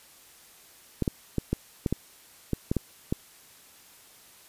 clicks, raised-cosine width 3 ms, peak -12 dBFS, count 10, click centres 1.023 / 1.078 / 1.383 / 1.53 / 1.862 / 1.926 / 2.533 / 2.715 / 2.767 / 3.125 s, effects white hiss -54 dBFS RMS until 4.48 s + resampled to 32000 Hz

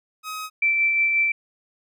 sawtooth tone, 1266 Hz, D#6, 30 cents sharp, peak -26 dBFS, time 0.23-0.5 s, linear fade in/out 50 ms
sine tone with tremolo, 2335 Hz, D7, 11 cents flat, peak -16 dBFS, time 0.62-1.32 s, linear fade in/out 5 ms, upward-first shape sine, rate 5.6 Hz, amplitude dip 30%
effects none

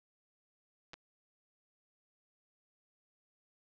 clicks, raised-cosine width 0.2 ms, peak -30 dBFS, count 2, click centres 0.934 / 0.94 s, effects low-pass 5000 Hz 12 dB/octave + 12-bit

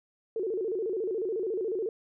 sine tone with vibrato, 406.9 Hz, G#4, 35 cents flat, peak -28 dBFS, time 0.36-1.89 s, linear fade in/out 2 ms, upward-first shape square, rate 14 Hz, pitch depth 170 cents each way, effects none

